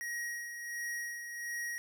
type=tone with tremolo; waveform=square; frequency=1893 Hz; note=A#6; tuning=26 cents sharp; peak=-36 dBFS; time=0.01-1.78 s; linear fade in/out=0 ms; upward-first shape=sine; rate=1.4 Hz; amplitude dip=50%; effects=none